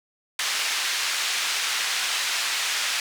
pink band-pass noise, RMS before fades -26 dBFS, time 0.39-3 s, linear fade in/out 2 ms, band 1800 to 6700 Hz, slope 12 dB/octave, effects none

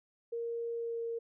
sine tone with pitch glide, 466.2 to 462.4 Hz, A#4 to A#4, 0 to -14 cents, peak -34 dBFS, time 0.32-1.19 s, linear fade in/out 10 ms, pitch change -14 cents, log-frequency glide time 0.73-1.01 s, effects none

